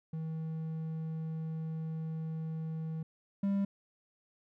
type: tone pair in turn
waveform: triangle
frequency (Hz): 160 / 198.3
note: D#3 / G3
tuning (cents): +49 / +20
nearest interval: major third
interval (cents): 371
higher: second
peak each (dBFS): -33 / -26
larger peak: second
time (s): 0.13-3.03 / 3.43-3.65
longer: first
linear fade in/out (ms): 5
effects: none